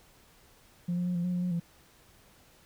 sine tone with pitch steps, 174.9 / 177.3 / 179 / 173 / 179.8 / 177.6 / 179.9 / 170.2 Hz, F3 / F3 / F3 / F3 / F#3 / F3 / F#3 / F3, +3 / +26 / +43 / -16 / -49 / +29 / -48 / -44 cents, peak -26 dBFS, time 0.88-1.6 s, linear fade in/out 10 ms, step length 90 ms, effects tanh soft clip ceiling -25 dBFS + pink hiss -60 dBFS RMS until 2.65 s

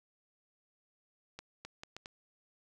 accelerating click train, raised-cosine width 0.2 ms, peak -27 dBFS, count 5, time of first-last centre 1.39-2.059 s, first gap 260 ms, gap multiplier 0.71, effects none

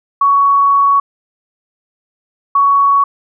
sine tone pair in turn, 1119 / 1119 Hz, C#6 / C#6, +16 / +16 cents, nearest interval unison, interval 0 cents, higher neither, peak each -7 / -7 dBFS, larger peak neither, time 0.21-1 / 2.55-3.04 s, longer first, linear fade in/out 5 ms, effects none

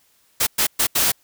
white noise bursts at uneven times, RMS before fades -18 dBFS, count 4, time 0.4-0.47 / 0.58-0.67 / 0.79-0.87 / 0.95-1.12 s, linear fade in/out 10 ms, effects white hiss -60 dBFS RMS until 1.23 s

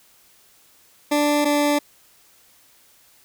20% pulse tone pair in turn, 293.7 / 292.1 Hz, D4 / D4, 0 / -9 cents, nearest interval unison, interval 9 cents, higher first, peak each -12 dBFS, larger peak neither, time 1.11-1.45 / 1.45-1.79 s, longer neither, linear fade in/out 10 ms, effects white hiss -55 dBFS RMS until 3.24 s

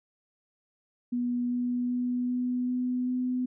sine tone with pitch steps, 243.8 / 245.4 / 246.9 / 248.5 / 250.1 / 251.7 Hz, B3 / B3 / B3 / B3 / B3 / B3, -22 / -11 / 0 / +11 / +22 / +33 cents, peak -26 dBFS, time 1.12-3.46 s, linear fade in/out 10 ms, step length 390 ms, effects none

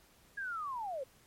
sine linear sweep, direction down, 1661.2 to 500 Hz, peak -36 dBFS, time 0.37-1.04 s, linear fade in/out 10 ms, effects pink hiss -64 dBFS RMS until 1.26 s + MP3 64 kbps

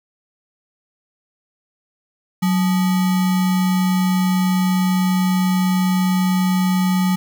sine tone with sample-and-hold, 184.6 Hz, F#3, 4 cents flat, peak -14 dBFS, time 2.42-7.16 s, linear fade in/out 10 ms, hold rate 1050 Hz, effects none

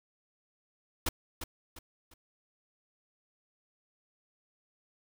pink noise with echo, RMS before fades -30 dBFS, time 1.06-1.09 s, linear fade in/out 5 ms, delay 350 ms, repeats 3, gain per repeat -9 dB, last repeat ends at 2.14 s, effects none

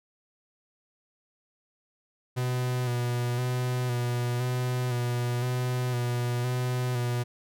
45% pulse tone with vibrato, 123.47 Hz, B2, in tune, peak -26 dBFS, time 2.36-7.24 s, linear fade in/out 20 ms, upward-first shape square, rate 0.98 Hz, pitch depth 27 cents each way, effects none

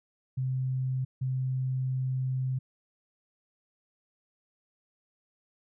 sine tone pair in turn, 130 / 130 Hz, C3 / C3, -11 / -11 cents, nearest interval unison, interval 0 cents, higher neither, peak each -27 dBFS, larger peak neither, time 0.37-1.05 / 1.21-2.59 s, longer second, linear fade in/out 10 ms, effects none

